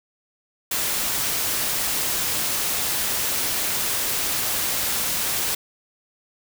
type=noise; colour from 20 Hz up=white; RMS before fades=-24 dBFS; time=0.71-5.55 s; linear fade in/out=5 ms; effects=none